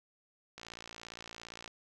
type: click train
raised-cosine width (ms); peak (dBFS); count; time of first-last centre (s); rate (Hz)
0.2; -28; 64; 0.58-1.678; 57.4
effects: none